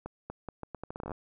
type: accelerating click train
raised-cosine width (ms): 1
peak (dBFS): -24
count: 15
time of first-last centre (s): 0.06-1.117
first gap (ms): 240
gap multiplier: 0.78
effects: none